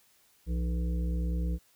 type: harmonic tone with a mistuned harmonic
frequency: 61.74 Hz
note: B1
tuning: in tune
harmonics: 1 / 3 / 5 / 7 / 8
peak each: -28 / -35 / -44 / -50 / -48 dBFS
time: 0.46-1.59 s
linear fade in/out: 50 ms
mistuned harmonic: 3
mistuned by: -140 cents
effects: white hiss -65 dBFS RMS until 1.75 s